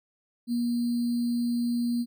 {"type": "tone with sample-and-hold", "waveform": "sine", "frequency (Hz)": 238.8, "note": "A#3", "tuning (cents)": 42, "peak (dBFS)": -24, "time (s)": [0.47, 2.06], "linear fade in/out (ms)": 50, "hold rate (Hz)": 4410, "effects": []}